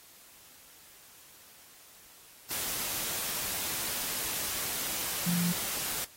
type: tone in noise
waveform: sine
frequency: 174 Hz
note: F3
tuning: 6 cents flat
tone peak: -27 dBFS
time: 5.26-5.53 s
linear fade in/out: 10 ms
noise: white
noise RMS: -34 dBFS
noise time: 2.5-6.05 s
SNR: +4 dB
effects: white hiss -55 dBFS RMS until 6.16 s + AAC 48 kbps